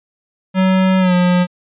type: tone with pitch glide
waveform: square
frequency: 187.9 to 179 Hz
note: F#3 to F3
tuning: +27 to +43 cents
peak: -11 dBFS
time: 0.54-1.47 s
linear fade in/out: 50 ms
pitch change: -84 cents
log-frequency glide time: 0.99-1.14 s
effects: resampled to 8000 Hz